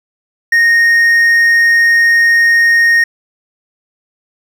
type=tone with hard clipping; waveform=triangle; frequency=1856 Hz; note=A#6; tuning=8 cents flat; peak=-7 dBFS; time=0.52-3.04 s; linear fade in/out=5 ms; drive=6 dB; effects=none